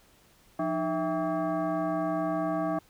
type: tone with frequency modulation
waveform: sine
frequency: 174.61 Hz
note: F3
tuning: in tune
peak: -26 dBFS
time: 0.59-2.79 s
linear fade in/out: 5 ms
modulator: 482 Hz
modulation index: 1.8
effects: pink hiss -61 dBFS RMS until 2.89 s